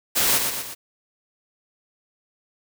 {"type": "noise with echo", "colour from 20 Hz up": "white", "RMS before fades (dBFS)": -20, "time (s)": [0.15, 0.39], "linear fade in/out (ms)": 20, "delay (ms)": 120, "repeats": 3, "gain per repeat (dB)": -5, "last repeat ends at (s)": 0.75, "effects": []}